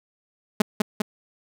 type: tone with echo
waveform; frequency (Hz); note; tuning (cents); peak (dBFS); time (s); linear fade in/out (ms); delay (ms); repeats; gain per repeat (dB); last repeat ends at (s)
sawtooth; 211.5; G#3; +32; -10; 0.6-0.62; 5; 200; 2; -3; 1.02
effects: none